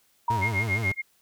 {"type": "tone with exponential decay", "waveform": "sine", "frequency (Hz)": 946, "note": "A#5", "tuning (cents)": 25, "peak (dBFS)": -20, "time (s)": [0.28, 0.88], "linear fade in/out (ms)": 5, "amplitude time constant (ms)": 130}
{"type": "tone with vibrato", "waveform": "40% pulse", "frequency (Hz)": 104.1, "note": "G#2", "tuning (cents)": 5, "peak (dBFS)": -26, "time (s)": [0.3, 0.92], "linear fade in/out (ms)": 5, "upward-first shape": "sine", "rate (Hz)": 6.5, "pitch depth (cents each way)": 190}
{"type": "tone with tremolo", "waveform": "sine", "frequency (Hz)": 2136, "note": "C7", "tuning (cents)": 35, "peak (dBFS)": -22, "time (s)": [0.41, 1.02], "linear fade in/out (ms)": 20, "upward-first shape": "sine", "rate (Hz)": 6.9, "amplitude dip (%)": 100}
{"effects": ["white hiss -65 dBFS RMS until 1.21 s"]}